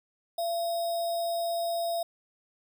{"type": "tone with sample-and-hold", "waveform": "sine", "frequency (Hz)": 679, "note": "F5", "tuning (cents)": -49, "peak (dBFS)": -27, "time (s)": [0.38, 2.03], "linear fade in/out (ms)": 5, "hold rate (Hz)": 4410, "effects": []}